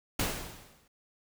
pink noise with exponential decay, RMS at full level -28 dBFS, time 0.19-0.88 s, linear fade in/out 5 ms, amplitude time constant 150 ms, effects none

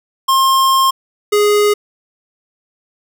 square tone pair in turn, 1065 / 415.1 Hz, C6 / G#4, +30 / -1 cents, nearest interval octave + major third, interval 1631 cents, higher first, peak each -10 dBFS, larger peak neither, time 0.28-0.91 / 1.32-1.74 s, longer first, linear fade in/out 10 ms, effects none

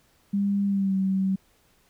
sine tone with pitch glide, 200.2 to 191.38 Hz, G3 to G3, +37 to -41 cents, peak -21 dBFS, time 0.33-1.36 s, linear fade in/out 10 ms, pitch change -78 cents, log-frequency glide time 0.66-0.96 s, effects pink hiss -63 dBFS RMS until 1.89 s

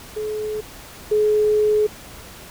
sine tone pair in turn, 427.7 / 424.3 Hz, A4 / G#4, -49 / +37 cents, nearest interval unison, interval 14 cents, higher first, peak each -23 / -14 dBFS, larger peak second, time 0.16-0.61 / 1.11-1.87 s, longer second, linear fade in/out 10 ms, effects pink hiss -40 dBFS RMS until 2.5 s

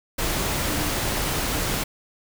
sine tone in noise, 299.4 Hz, D4, 33 cents sharp, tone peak -30 dBFS, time 0.67-0.91 s, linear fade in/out 10 ms, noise pink, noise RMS -25 dBFS, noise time 0.18-1.84 s, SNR -8 dB, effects none

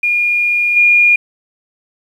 sine tone with level steps, 2425 Hz, D#7, 45 cents flat, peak -11 / -6 dBFS, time 0.03-1.16 s, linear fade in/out 5 ms, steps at 0.76 s, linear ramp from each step 10 ms, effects 7-bit

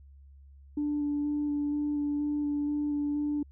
sine tone with vibrato, 292.7 Hz, D4, 6 cents flat, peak -26 dBFS, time 0.77-3.43 s, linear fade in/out 5 ms, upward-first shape square, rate 2.1 Hz, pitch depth 10 cents each way, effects tanh soft clip ceiling -23 dBFS + added 69 Hz sine -50 dBFS peak until 3.51 s

